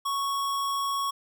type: tone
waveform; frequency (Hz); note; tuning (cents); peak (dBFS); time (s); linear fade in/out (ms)
square; 1108.7; C#6; 0; -27; 0.05-1.11; 10
effects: none